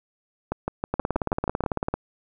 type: two click trains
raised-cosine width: 1 ms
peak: -11 / -10 dBFS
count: 8 / 19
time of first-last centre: 0.52-1.638 / 0.94-1.94 s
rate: 6.26 / 18 Hz
effects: none